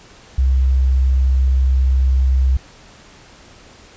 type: tone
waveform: sine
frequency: 65.3 Hz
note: C2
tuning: 3 cents flat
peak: -11 dBFS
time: 0.38-2.57 s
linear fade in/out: 5 ms
effects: pink hiss -44 dBFS RMS until 3.96 s + resampled to 16000 Hz